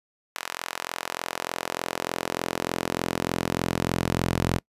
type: tone with high-pass filter sweep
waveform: sawtooth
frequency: 43.33 Hz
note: F1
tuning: 13 cents flat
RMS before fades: -29 dBFS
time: 0.35-4.59 s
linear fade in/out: 10 ms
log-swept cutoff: 1200 to 110 Hz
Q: 0.8
effects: noise-tail reverb RT60 0.1 s tail -25 dB re dry + resampled to 32000 Hz